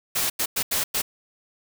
white noise bursts at uneven times, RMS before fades -24 dBFS, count 5, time 0.15-0.3 / 0.39-0.46 / 0.56-0.63 / 0.71-0.84 / 0.94-1.02 s, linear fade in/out 10 ms, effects none

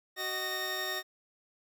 20% pulse tone cluster, 374.6 / 619 / 1846 Hz, F#4 / D#5 / A#6, +21 / -9 / -17 cents, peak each -35 / -36 / -29 dBFS, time 0.16-1.03 s, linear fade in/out 50 ms, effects none

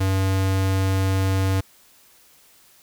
square tone, 95.7 Hz, G2, 41 cents flat, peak -19 dBFS, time 0-1.61 s, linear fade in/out 10 ms, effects white hiss -54 dBFS RMS until 2.82 s

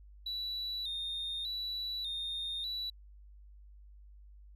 triangle tone with vibrato, 3800 Hz, A#7, 33 cents sharp, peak -33 dBFS, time 0.26-2.9 s, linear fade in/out 5 ms, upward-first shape square, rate 0.84 Hz, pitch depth 63 cents each way, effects tanh soft clip ceiling -31 dBFS + added 50 Hz sine -52 dBFS peak until 4.55 s

